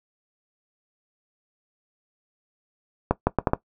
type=accelerating click train; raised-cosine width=1 ms; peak=-4 dBFS; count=5; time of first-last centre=3.11-3.534 s; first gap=160 ms; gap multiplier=0.73; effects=noise-tail reverb RT60 0.1 s tail -17 dB re dry